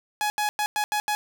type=tone bursts at uneven times; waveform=sawtooth; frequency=840 Hz; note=G#5; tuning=19 cents sharp; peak=-19 dBFS; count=6; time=0.21-0.3 / 0.38-0.49 / 0.59-0.66 / 0.76-0.84 / 0.92-1 / 1.08-1.15 s; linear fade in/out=0 ms; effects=none